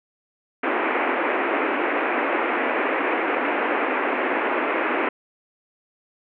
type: band-pass noise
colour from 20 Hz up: pink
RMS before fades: -23 dBFS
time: 0.63-5.09 s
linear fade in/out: 5 ms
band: 270 to 2500 Hz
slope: 48 dB/octave
effects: none